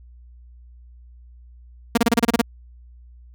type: tone bursts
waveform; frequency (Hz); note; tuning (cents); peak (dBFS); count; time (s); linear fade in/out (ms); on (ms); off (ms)
sawtooth; 233.1; A#3; 0; -9; 9; 1.95-2.415; 5; 25; 30
effects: added 60 Hz sine -43 dBFS peak until 3.34 s